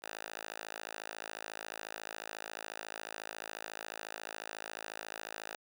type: tone with high-pass filter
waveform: 5% pulse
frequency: 54.1 Hz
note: A1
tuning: 29 cents flat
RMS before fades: -45 dBFS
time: 0.02-5.56 s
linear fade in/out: 10 ms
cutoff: 880 Hz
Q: 0.93
effects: none